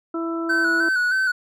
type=harmonic tone; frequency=331.7 Hz; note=E4; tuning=11 cents sharp; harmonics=1 / 2 / 3 / 4; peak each=-24 / -34 / -39 / -31 dBFS; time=0.14-0.89 s; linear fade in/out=5 ms
type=tone with vibrato; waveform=triangle; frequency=1500 Hz; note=F#6; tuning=23 cents sharp; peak=-16 dBFS; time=0.49-1.32 s; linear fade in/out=10 ms; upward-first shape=square; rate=3.2 Hz; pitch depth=39 cents each way
effects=none